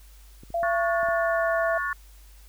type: clicks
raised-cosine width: 3 ms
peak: -32 dBFS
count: 5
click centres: 0.435 / 0.504 / 0.63 / 1.031 / 1.087 s
type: tone with pitch glide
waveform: sine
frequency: 680 to 664.9 Hz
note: F5 to E5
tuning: -46 to +15 cents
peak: -23 dBFS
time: 0.54-1.78 s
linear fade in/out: 5 ms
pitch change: -39 cents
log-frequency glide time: 0.7-1.47 s
type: chord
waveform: sine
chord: F# minor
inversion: second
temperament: equal with one note detuned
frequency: 1108.7 / 1444.5 / 1760 Hz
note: C#6 / F#6 / A6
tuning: 0 / -42 / 0 cents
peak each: -30 dBFS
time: 0.63-1.93 s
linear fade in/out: 2 ms
effects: added 50 Hz sine -47 dBFS peak until 2.48 s + white hiss -57 dBFS RMS until 2.48 s